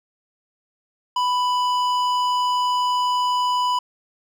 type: tone with hard clipping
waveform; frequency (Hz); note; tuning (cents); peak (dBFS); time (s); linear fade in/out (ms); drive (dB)
sine; 992; B5; +7; -20; 1.16-3.79; 5; 11
effects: none